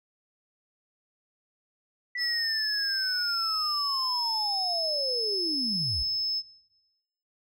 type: linear sweep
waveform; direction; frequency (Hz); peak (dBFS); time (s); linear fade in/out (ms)
sine; down; 1975.5 to 51.91; -30; 2.15-6.03; 5
type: tone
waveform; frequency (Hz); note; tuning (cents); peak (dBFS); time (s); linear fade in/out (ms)
sine; 5220; E8; -18; -25; 2.17-6.43; 50
effects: noise-tail reverb RT60 1.0 s tail -18 dB re dry + tanh soft clip ceiling -21 dBFS